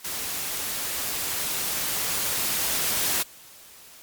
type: noise with level ramp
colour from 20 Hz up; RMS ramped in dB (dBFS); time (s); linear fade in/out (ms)
white; -31 to -24; 0.04-3.23; 10
effects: white hiss -48 dBFS RMS until 4.02 s + MP3 96 kbps